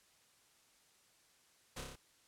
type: noise with echo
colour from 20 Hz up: pink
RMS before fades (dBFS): -44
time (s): 1.76-1.81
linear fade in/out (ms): 10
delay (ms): 30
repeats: 5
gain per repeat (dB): -2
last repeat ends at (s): 1.96
effects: white hiss -69 dBFS RMS until 2.27 s + low-pass 10000 Hz 12 dB/octave